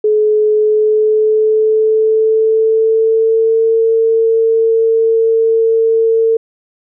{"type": "tone with pitch glide", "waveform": "sine", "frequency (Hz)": [426.5, 451.1], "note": ["G#4", "A4"], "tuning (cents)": [46, 43], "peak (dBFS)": -8, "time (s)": [0.04, 6.37], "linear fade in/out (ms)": 5, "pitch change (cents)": 97, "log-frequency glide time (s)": [0.54, 3.71], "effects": []}